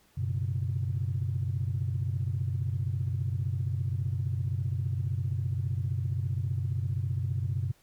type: chord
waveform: sine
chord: F# suspended fourth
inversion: none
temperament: equal with one note detuned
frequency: 94.93 / 123.47 / 138.59 Hz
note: F#2 / B2 / C#3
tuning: +45 / 0 / 0 cents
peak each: -30 / -31 / -34 dBFS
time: 0.17-7.72 s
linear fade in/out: 10 ms
effects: tanh soft clip ceiling -20 dBFS + pink hiss -64 dBFS RMS until 7.82 s